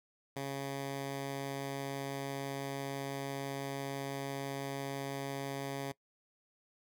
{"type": "tone", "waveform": "10% pulse", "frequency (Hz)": 138, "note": "C#3", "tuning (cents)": -7, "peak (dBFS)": -29, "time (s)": [0.36, 5.92], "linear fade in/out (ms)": 5, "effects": ["noise-tail reverb RT60 0.1 s tail -21 dB re dry"]}